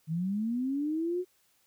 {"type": "linear sweep", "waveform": "sine", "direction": "up", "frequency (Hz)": [152.9, 370.4], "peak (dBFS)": -28, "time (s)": [0.07, 1.25], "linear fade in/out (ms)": 50, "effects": ["white hiss -69 dBFS RMS until 1.66 s"]}